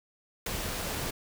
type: noise with ADSR envelope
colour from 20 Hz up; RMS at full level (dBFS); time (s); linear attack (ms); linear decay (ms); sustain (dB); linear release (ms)
pink; -29; 0.46-1.11; 6; 6; -5; 11
effects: none